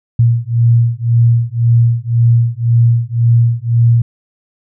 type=beating tone pair; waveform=sine; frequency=116.5 / 118.4 Hz; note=A#2 / A#2; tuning=-1 / +27 cents; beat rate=1.9 Hz; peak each=-11 dBFS; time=0.19-4.02 s; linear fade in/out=5 ms; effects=none